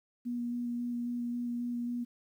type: tone with vibrato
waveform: sine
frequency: 240.5 Hz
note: B3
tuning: 46 cents flat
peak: -32 dBFS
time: 0.25-2.05 s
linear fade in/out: 20 ms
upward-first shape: square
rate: 3.7 Hz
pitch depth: 9 cents each way
effects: 11-bit